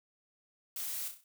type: noise with echo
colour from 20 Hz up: blue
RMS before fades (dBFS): -39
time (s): 0.76-1.08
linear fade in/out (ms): 2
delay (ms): 32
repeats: 5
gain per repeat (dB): -6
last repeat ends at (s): 1.24
effects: none